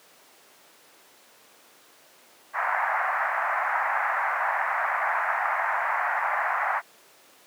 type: band-pass noise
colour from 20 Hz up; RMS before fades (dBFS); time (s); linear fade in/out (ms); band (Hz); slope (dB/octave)
pink; -26; 2.53-6.82; 50; 690 to 2000; 48
effects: pink hiss -54 dBFS RMS until 7.46 s + high-pass 400 Hz 12 dB/octave